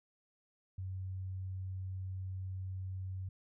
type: tone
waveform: sine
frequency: 94 Hz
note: F#2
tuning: 28 cents sharp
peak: -38 dBFS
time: 0.78-3.29 s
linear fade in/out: 5 ms
effects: none